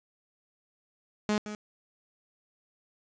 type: tone with echo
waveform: sawtooth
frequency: 210.5 Hz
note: G#3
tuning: 24 cents sharp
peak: -21 dBFS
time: 1.29-1.38 s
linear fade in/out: 0 ms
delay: 170 ms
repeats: 1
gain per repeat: -11 dB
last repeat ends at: 1.55 s
effects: resampled to 16000 Hz + 8-bit